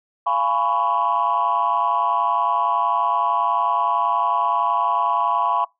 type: chord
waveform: sine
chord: C# dominant seventh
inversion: first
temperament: just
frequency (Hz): 693 / 831.5 / 997.9 / 1108.7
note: E#5 / G#5 / B5 / C#6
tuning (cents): -14 / +2 / +18 / 0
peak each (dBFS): -25 / -24 / -20 / -21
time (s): 0.26-5.65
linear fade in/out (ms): 10
effects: noise-tail reverb RT60 0.2 s tail -24 dB re dry + tanh soft clip ceiling -10 dBFS